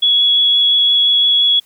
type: tone with vibrato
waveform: sine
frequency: 3364 Hz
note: G#7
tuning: 22 cents sharp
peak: -9 dBFS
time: 0.02-1.6 s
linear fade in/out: 10 ms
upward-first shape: triangle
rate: 5.8 Hz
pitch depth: 8 cents each way
effects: white hiss -53 dBFS RMS until 1.65 s